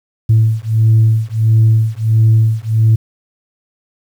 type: beating tone pair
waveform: sine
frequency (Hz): 110.3 / 111.8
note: A2 / A2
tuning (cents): +5 / +28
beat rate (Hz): 1.5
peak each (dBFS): -10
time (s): 0.29-2.96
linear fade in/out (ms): 10
effects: tanh soft clip ceiling -3 dBFS + 7-bit